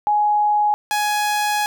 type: tone pair in turn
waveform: sine / sawtooth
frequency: 836 / 836 Hz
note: G#5 / G#5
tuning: +11 / +11 cents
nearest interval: unison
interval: 0 cents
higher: neither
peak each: -14 dBFS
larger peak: neither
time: 0.07-0.74 / 0.91-1.66 s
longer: second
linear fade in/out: 0 ms
effects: none